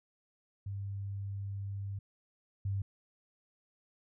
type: tone pair in turn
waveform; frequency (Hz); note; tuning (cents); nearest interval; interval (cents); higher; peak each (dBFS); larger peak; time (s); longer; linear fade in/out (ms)
sine; 99.2 / 98.46; G2 / G2; +21 / +8; unison; 13; first; -36 / -31; second; 0.66-1.99 / 2.65-2.82; first; 5
effects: none